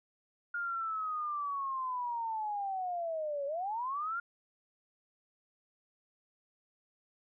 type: linear two-way sweep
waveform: sine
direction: down then up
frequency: 1422 to 550 to 1422 Hz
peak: -33 dBFS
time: 0.54-4.2 s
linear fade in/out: 5 ms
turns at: 3.46 s
effects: none